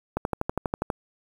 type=click train; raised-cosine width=1 ms; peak=-11 dBFS; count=10; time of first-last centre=0.17-0.902 s; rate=12.3 Hz; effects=7-bit